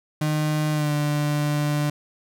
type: tone with pitch glide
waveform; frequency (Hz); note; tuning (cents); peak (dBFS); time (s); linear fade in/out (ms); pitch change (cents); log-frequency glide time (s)
35% pulse; 152.7 to 147.84; D#3 to D3; -32 to +12; -19; 0.21-1.9; 5; -56; 0.72-0.92
effects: none